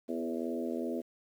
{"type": "harmonic tone with a mistuned harmonic", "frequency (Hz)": 82.41, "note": "E2", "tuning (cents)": 0, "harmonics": [3, 4, 5, 6, 7, 8], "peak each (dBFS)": [-36, -38, -40, -42, -43, -44], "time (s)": [0.08, 1.02], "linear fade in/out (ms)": 20, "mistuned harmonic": 4, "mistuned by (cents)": 16, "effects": ["10-bit"]}